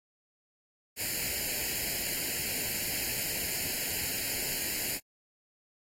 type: noise with comb filter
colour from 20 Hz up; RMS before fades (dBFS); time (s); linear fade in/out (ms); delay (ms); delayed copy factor
white; -33; 0.96-5; 50; 0.42; +0.85
effects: AAC 48 kbps